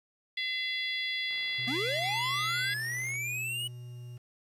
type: harmonic tone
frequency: 680 Hz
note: F5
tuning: 46 cents flat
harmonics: 3 / 4 / 5 / 6 / 7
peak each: -33 / -44 / -35 / -42 / -44 dBFS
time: 0.37-2.74 s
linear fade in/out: 5 ms
type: click train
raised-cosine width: 0.3 ms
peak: -36 dBFS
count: 110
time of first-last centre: 1.31-3.154 s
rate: 59.1 Hz
type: tone with pitch glide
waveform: triangle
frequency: 125.3 to 121.94 Hz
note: B2 to B2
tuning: +25 to -22 cents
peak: -39 dBFS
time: 1.58-4.18 s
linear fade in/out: 10 ms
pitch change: -47 cents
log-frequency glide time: 2.28-4.04 s
type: linear sweep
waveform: square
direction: up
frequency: 221.2 to 2950 Hz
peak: -33 dBFS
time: 1.67-3.68 s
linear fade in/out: 10 ms
effects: resampled to 32000 Hz + 10-bit